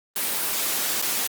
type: noise with dropouts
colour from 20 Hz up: white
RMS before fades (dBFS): -25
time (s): 0.16-1.27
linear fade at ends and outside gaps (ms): 2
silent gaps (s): 1.017-1.023
effects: high-pass 200 Hz 12 dB/octave + Opus 24 kbps